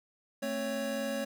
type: tone cluster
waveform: square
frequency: 222 / 265.5 / 556 Hz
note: A3 / C4 / C#5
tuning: +16 / +25 / +5 cents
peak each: -38 / -40 / -35 dBFS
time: 0.42-1.25 s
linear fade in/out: 10 ms
effects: none